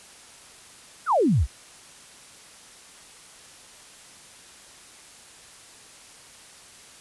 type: exponential sweep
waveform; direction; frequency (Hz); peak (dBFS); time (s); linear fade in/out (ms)
sine; down; 1568 to 51.91; -17; 1.06-1.47; 50
effects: white hiss -48 dBFS RMS until 7 s + resampled to 24000 Hz